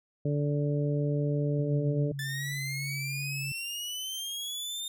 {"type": "harmonic tone", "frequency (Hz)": 145.6, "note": "D3", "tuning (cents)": -15, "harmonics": [1, 2, 3, 4], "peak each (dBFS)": [-27, -34, -34, -37], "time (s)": [0.25, 2.12], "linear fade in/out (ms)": 5}
{"type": "tone with vibrato", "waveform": "sine", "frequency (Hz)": 138.59, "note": "C#3", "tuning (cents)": 0, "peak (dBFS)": -34, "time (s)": [1.59, 3.52], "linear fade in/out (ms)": 2, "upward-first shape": "square", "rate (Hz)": 2.5, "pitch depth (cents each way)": 18}
{"type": "linear sweep", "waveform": "sawtooth", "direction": "up", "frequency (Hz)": [1741, 3647], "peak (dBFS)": -31, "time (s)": [2.19, 4.88], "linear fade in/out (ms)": 2}
{"effects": []}